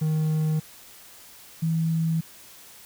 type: tone pair in turn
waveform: triangle / sine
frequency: 155.9 / 162.68 Hz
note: D#3 / E3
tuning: +4 / -23 cents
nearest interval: minor second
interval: 73 cents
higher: second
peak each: -19 / -21 dBFS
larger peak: first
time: 0.01-0.6 / 1.62-2.21 s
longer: neither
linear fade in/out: 10 ms
effects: white hiss -48 dBFS RMS until 2.85 s